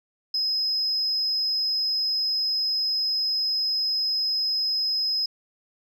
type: tone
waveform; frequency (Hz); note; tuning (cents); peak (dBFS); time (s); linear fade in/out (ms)
sine; 5090; D#8; +39; -21; 0.34-5.26; 5
effects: tanh soft clip ceiling -18 dBFS